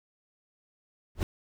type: noise with exponential growth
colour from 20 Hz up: brown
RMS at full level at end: -20 dBFS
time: 1.15-1.23 s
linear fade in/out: 1 ms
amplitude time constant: 17 ms
effects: none